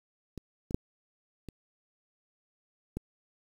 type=clicks; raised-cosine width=3 ms; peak=-27 / -25 / -13 / -29 / -21 dBFS; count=5; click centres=0.377 / 0.709 / 0.745 / 1.487 / 2.97 s; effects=8-bit